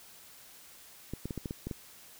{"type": "clicks", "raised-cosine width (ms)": 3, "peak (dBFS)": -23, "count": 8, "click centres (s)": [1.136, 1.256, 1.308, 1.377, 1.458, 1.509, 1.67, 1.712], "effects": ["white hiss -54 dBFS RMS until 2.19 s"]}